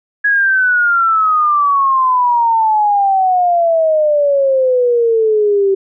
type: exponential sweep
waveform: sine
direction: down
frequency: 1676 to 385 Hz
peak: -9 dBFS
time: 0.24-5.75 s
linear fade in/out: 10 ms
effects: none